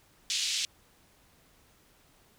pink band-pass noise, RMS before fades -31 dBFS, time 0.3-0.65 s, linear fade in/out 0 ms, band 2900 to 7100 Hz, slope 24 dB/octave, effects pink hiss -63 dBFS RMS until 2.38 s

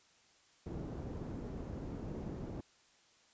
white low-pass noise, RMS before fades -43 dBFS, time 0.66-2.61 s, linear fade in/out 5 ms, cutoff 280 Hz, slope 12 dB/octave, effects white hiss -67 dBFS RMS until 3.33 s + resampled to 16000 Hz

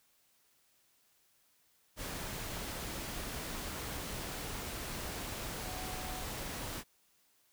sine tone in noise, 740 Hz, F#5, in tune, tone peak -47 dBFS, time 5.62-6.28 s, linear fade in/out 50 ms, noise pink, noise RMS -41 dBFS, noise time 1.96-6.84 s, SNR -9 dB, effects white hiss -71 dBFS RMS until 7.52 s

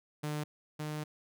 sawtooth tone pair in turn, 150 / 151.92 Hz, D3 / D#3, +37 / -41 cents, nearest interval unison, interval 22 cents, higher second, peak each -30 / -32 dBFS, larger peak first, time 0.23-0.44 / 0.79-1.04 s, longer second, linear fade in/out 10 ms, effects none

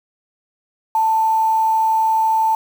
sine tone with quantisation, 886 Hz, A5, 12 cents sharp, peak -13 dBFS, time 0.95-2.55 s, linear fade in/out 2 ms, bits 6, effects none

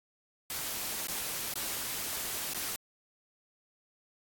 white noise with dropouts, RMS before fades -36 dBFS, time 0.5-2.76 s, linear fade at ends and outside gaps 1 ms, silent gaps 1.071-1.083 / 1.538-1.556 / 2.535-2.545 s, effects AAC 64 kbps

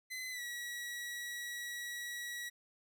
sawtooth tone with pitch glide, 2031 to 1925.9 Hz, B6 to B6, +48 to -44 cents, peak -37 dBFS, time 0.1-2.5 s, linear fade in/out 20 ms, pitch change -92 cents, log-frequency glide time 0.31-0.42 s, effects none

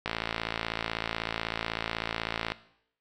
click train, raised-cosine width 0.3 ms, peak -13 dBFS, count 139, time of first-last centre 0.06-2.52 s, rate 56.1 Hz, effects noise-tail reverb RT60 0.7 s tail -17 dB re dry

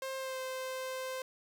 sawtooth tone with pitch glide, 530 to 519.4 Hz, C5 to C5, +22 to -13 cents, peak -33 dBFS, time 0.02-1.22 s, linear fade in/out 2 ms, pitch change -35 cents, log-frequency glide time 0.17-0.4 s, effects none

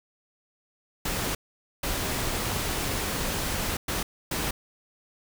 pink noise bursts at uneven times, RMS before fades -29 dBFS, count 4, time 1.05-1.35 / 1.83-3.77 / 3.88-4.03 / 4.31-4.51 s, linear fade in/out 5 ms, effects none

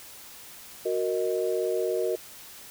sine chord, D# minor, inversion first, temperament equal, 370 / 466.2 / 622.3 Hz, F#4 / A#4 / D#5, 0 / 0 / 0 cents, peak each -28 / -28 / -31 dBFS, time 0.85-2.16 s, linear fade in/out 10 ms, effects white hiss -46 dBFS RMS until 2.7 s

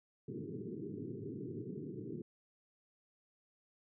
white band-pass noise, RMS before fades -44 dBFS, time 0.28-2.22 s, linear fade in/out 5 ms, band 100 to 430 Hz, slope 96 dB/octave, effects none

